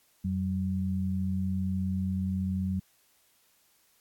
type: tone pair together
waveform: sine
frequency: 89.7 / 189.25 Hz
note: F2 / F#3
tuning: +47 / +39 cents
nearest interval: octave + minor second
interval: 1292 cents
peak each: -31 / -29 dBFS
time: 0.24-2.8 s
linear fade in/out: 10 ms
effects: white hiss -66 dBFS RMS until 4 s + AAC 64 kbps